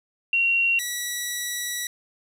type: tone pair in turn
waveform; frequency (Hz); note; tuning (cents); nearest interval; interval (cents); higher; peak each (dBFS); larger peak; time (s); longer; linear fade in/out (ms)
sine / 10% pulse; 2746 / 1941.7; F7 / B6; -30 / -30; tritone; 600; first; -18; neither; 0.33-0.79 / 0.79-1.87; second; 2
effects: 9-bit